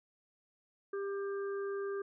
harmonic tone, 397 Hz, G4, 22 cents sharp, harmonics 1 / 3 / 4, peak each -35 / -47 / -49 dBFS, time 0.93-2.02 s, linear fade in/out 5 ms, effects none

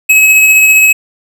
square tone with tremolo, 2564 Hz, E7, 49 cents flat, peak -3 dBFS, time 0.09-0.93 s, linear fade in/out 10 ms, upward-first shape sine, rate 15 Hz, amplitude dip 25%, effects none

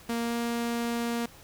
sawtooth tone with pitch glide, 233.1 to 235 Hz, A#3 to A#3, 0 to +14 cents, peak -24 dBFS, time 0.09-1.26 s, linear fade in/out 5 ms, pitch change +14 cents, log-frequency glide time 0.19-0.35 s, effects pink hiss -52 dBFS RMS until 1.43 s

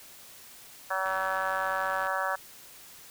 harmonic tone, 189.8 Hz, F#3, 44 cents sharp, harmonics 3 / 4 / 5 / 6 / 7 / 8 / 9, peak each -35 / -35 / -35 / -35 / -35 / -35 / -35 dBFS, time 0.9-2.36 s, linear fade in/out 10 ms
click train, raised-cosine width 0.3 ms, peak -28 dBFS, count 96, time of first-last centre 1.06-2.07 s, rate 94.1 Hz
effects white hiss -50 dBFS RMS until 3.1 s

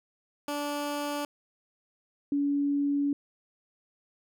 15% pulse / sine tone pair in turn, 290.7 / 284.6 Hz, D4 / C#4, -18 / +46 cents, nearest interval unison, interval 36 cents, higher first, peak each -24 dBFS, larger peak neither, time 0.48-1.25 / 2.32-3.13 s, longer second, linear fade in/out 2 ms, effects none

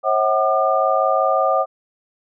sine tone cluster, 540 / 645 / 751 / 1204 Hz, C#5 / E5 / F#5 / D6, -45 / -38 / +26 / +43 cents, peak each -20 dBFS, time 0.03-1.66 s, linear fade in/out 50 ms, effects none

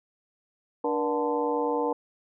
harmonic tone with a mistuned harmonic, 146.8 Hz, D3, in tune, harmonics 2 / 3 / 4 / 5 / 6 / 7, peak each -31 / -27 / -36 / -37 / -30 / -36 dBFS, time 0.84-1.93 s, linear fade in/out 5 ms, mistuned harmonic 3, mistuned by +140 cents, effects none

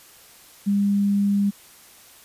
sine tone, 201.2 Hz, G3, 45 cents sharp, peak -17 dBFS, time 0.66-1.51 s, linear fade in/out 20 ms, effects white hiss -49 dBFS RMS until 2.24 s + resampled to 32000 Hz

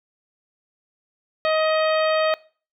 harmonic tone with a mistuned harmonic, 629 Hz, D#5, 19 cents sharp, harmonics 1 / 2 / 3 / 4 / 5 / 6 / 7, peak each -19 / -25 / -29 / -31 / -33 / -35 / -36 dBFS, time 1.45-2.34 s, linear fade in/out 0 ms, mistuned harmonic 6, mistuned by -21 cents, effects noise-tail reverb RT60 0.4 s tail -22 dB re dry

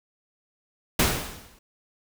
pink noise with exponential decay, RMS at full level -18 dBFS, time 0.99-1.59 s, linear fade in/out 5 ms, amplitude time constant 130 ms, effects none

